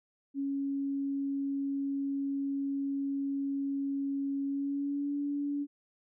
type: tone with pitch glide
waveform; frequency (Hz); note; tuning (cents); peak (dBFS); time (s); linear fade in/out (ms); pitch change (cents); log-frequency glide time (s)
sine; 277.2 to 286.3; C#4 to D4; 0 to -44; -30; 0.34-5.67; 50; +56; 4.45-5.15
effects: none